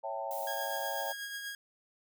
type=chord; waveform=sine; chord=A dominant seventh; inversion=first; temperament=equal with one note detuned; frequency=554.4 / 659.3 / 784 / 896.4 Hz; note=C#5 / E5 / G5 / A5; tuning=0 / 0 / 0 / +32 cents; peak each=-40 dBFS; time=0.03-1.13 s; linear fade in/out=20 ms
type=noise; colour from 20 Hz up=violet; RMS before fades=-44 dBFS; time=0.31-1.12 s; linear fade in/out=0 ms
type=tone with tremolo; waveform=sawtooth; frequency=1638 Hz; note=G#6; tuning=24 cents flat; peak=-33 dBFS; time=0.47-1.55 s; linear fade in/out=2 ms; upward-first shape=triangle; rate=8.2 Hz; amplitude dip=45%
effects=none